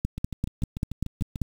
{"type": "two click trains", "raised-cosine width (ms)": 5, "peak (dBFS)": [-13, -20], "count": [8, 9], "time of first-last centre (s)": [[0.05, 1.417], [0.18, 1.358]], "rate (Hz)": [5.12, 6.79], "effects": ["7-bit"]}